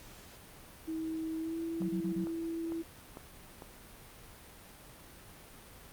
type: tone with pitch glide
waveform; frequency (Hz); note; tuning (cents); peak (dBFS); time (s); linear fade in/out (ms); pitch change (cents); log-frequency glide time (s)
sine; 320.8 to 330.2; E4 to E4; -47 to +3; -34; 0.87-2.83; 20; +50; 1.39-1.59
type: tone bursts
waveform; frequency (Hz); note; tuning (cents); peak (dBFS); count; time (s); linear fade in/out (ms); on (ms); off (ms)
sine; 184.2; F#3; -7; -32; 4; 1.8-2.248; 10; 91; 28
type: click train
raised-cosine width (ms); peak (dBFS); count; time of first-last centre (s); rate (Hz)
1; -31; 5; 1.82-3.622; 2.22
effects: pink hiss -53 dBFS RMS until 5.92 s + Opus 48 kbps